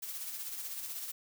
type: noise with tremolo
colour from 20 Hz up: blue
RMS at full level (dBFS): -39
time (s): 0.02-1.12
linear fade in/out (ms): 10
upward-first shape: sine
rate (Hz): 16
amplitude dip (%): 45
effects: none